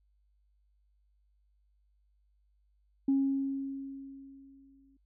sine tone with exponential decay, 272.6 Hz, C#4, 29 cents flat, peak -22 dBFS, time 3.08-4.97 s, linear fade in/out 5 ms, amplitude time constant 410 ms, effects tanh soft clip ceiling -19 dBFS + added 50 Hz sine -67 dBFS peak until 5.05 s

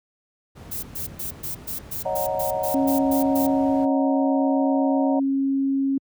brown noise, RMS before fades -36 dBFS, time 0.55-3.86 s, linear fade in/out 20 ms
violet noise bursts, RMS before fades -30 dBFS, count 12, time 0.71-3.47 s, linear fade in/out 10 ms, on 120 ms, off 120 ms
sine chord, D# minor seventh, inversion third, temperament equal, 554.4 / 622.3 / 740 / 932.3 Hz, C#5 / D#5 / F#5 / A#5, 0 / 0 / 0 / 0 cents, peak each -27 / -27 / -28 / -31 dBFS, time 2.05-5.2 s, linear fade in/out 10 ms
sine tone, 272.3 Hz, C#4, 31 cents flat, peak -19 dBFS, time 2.74-5.98 s, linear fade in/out 5 ms
effects high-pass 80 Hz 12 dB/octave

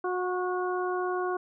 harmonic tone with a mistuned harmonic, 363.3 Hz, F#4, 32 cents flat, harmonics 1 / 2 / 3 / 4, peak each -29 / -34 / -34 / -38 dBFS, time 0.04-1.37 s, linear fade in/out 5 ms, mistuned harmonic 3, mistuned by +17 cents, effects none

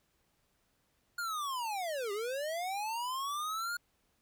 square linear two-way sweep, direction down then up, 1442 to 392 to 1442 Hz, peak -35 dBFS, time 1.18-3.77 s, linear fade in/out 5 ms, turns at 2.12 s, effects pink hiss -75 dBFS RMS until 4.21 s

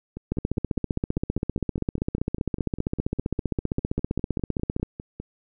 two click trains, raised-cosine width 3 ms, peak -21 / -11 dBFS, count 26 / 70, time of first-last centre 0.17-5.2 / 0.32-4.83 s, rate 4.97 / 15.3 Hz, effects none

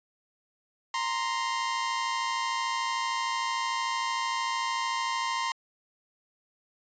sawtooth tone pair together, 932.3 / 1045.6 Hz, A#5 / C6, 0 / -1 cents, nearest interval major second, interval 199 cents, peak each -28 / -26 dBFS, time 0.94-5.52 s, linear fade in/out 2 ms, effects resampled to 16000 Hz

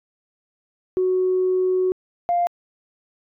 sine tone pair in turn, 370 / 698.5 Hz, F#4 / F5, 0 / 0 cents, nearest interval major seventh, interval 1100 cents, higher second, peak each -16 dBFS, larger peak neither, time 0.97-1.92 / 2.29-2.47 s, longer first, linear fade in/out 0 ms, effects tanh soft clip ceiling -12 dBFS

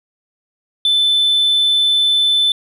sine tone, 3520 Hz, A7, in tune, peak -9 dBFS, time 0.85-2.52 s, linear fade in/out 2 ms, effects tanh soft clip ceiling -9 dBFS

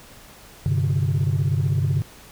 sine chord, G suspended fourth, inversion none, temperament equal, 98 / 130.81 / 146.83 Hz, G2 / C3 / D3, 0 / 0 / 0 cents, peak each -21 dBFS, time 0.66-2.02 s, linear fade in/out 0 ms, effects tanh soft clip ceiling -14 dBFS + pink hiss -46 dBFS RMS until 2.31 s

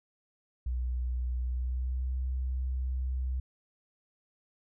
sine tone with pitch glide, 61.74 to 64.1 Hz, B1 to C2, 0 to -35 cents, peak -29 dBFS, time 0.66-3.4 s, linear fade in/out 5 ms, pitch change +65 cents, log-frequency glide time 1.42-2.14 s, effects none

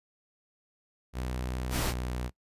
sawtooth tone with pitch glide, 62.7 to 61.8 Hz, B1 to B1, +27 to +2 cents, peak -28 dBFS, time 1.13-2.31 s, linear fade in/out 50 ms, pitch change -25 cents, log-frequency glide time 1.66-1.85 s
pink noise, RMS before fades -31 dBFS, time 1.7-1.94 s, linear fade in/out 50 ms
effects noise-tail reverb RT60 0.1 s tail -21 dB re dry + resampled to 32000 Hz

